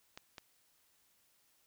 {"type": "clicks", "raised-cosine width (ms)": 0.2, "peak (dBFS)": -29, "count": 2, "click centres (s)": [0.175, 0.382], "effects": ["white hiss -72 dBFS RMS until 1.66 s"]}